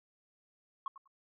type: tone with echo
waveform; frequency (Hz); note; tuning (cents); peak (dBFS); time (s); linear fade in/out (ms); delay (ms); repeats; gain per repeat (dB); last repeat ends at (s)
sine; 1091; C#6; -28; -33; 0.86-0.88; 2; 98; 2; -15; 1.076
effects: tanh soft clip ceiling -30 dBFS